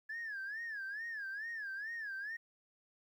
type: tone with vibrato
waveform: sine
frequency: 1704 Hz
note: G#6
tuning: 44 cents sharp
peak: -38 dBFS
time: 0.09-2.37 s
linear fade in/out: 10 ms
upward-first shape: sine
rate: 2.3 Hz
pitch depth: 160 cents each way
effects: tanh soft clip ceiling -37 dBFS + 12-bit